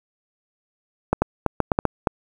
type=clicks; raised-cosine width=1 ms; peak=-3 dBFS; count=8; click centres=1.13 / 1.22 / 1.463 / 1.603 / 1.718 / 1.789 / 1.853 / 2.072 s; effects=7-bit